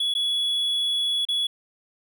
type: tone with dropouts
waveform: triangle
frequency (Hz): 3384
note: G#7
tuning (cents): +32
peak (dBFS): -20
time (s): 0-1.47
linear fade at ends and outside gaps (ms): 5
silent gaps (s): 0.14-0.15 / 1.252-1.286
effects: none